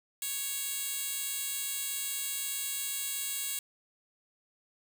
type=tone with high-pass filter; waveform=10% pulse; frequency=554.4 Hz; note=C#5; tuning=in tune; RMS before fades=-35 dBFS; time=0.22-3.59 s; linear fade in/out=2 ms; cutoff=6300 Hz; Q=0.63; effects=none